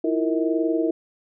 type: tone cluster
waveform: sine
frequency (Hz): 324.4 / 345.4 / 462.5 / 640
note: E4 / F4 / A#4 / D#5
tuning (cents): -28 / -19 / -14 / +49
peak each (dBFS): -22 / -26 / -26 / -29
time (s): 0.04-0.91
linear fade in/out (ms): 5
effects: none